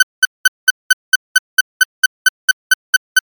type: tone bursts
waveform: 40% pulse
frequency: 1519 Hz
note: F#6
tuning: 45 cents sharp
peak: -3 dBFS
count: 15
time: 0-3.19 s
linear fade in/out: 5 ms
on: 26 ms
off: 200 ms
effects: MP3 96 kbps